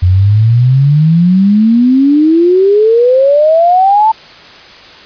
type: exponential sweep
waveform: sine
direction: up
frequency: 87.6 to 898 Hz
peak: -4 dBFS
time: 0.02-4.12 s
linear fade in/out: 10 ms
effects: white hiss -34 dBFS RMS until 5.05 s + resampled to 11025 Hz